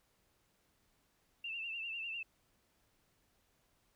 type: tone with vibrato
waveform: sine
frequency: 2708 Hz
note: E7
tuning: 46 cents sharp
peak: -39 dBFS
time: 1.44-2.23 s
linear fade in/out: 5 ms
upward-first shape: triangle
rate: 10 Hz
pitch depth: 80 cents each way
effects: pink hiss -75 dBFS RMS until 3.95 s